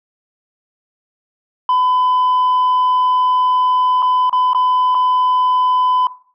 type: tone with dropouts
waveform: sine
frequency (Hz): 1006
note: B5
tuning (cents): +32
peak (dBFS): -9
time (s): 1.69-6.07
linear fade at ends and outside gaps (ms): 2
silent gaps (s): 4.022-4.026 / 4.296-4.328 / 4.533-4.547 / 4.947-4.95
effects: noise-tail reverb RT60 0.4 s tail -17 dB re dry + tanh soft clip ceiling -10 dBFS